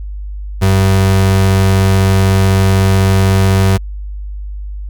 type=tone; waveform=35% pulse; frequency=96 Hz; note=G2; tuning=36 cents flat; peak=-6 dBFS; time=0.61-3.78 s; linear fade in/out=20 ms; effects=added 50 Hz sine -21 dBFS peak until 4.89 s